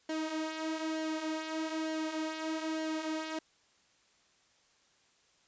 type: tone with flanger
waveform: sawtooth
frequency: 316.2 Hz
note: D#4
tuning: 28 cents sharp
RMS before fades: -36 dBFS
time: 0.09-3.39 s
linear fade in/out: 5 ms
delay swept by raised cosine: 0.8 to 6.2 ms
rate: 1.1 Hz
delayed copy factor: -0.55
effects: white hiss -68 dBFS RMS until 5.47 s + resampled to 16000 Hz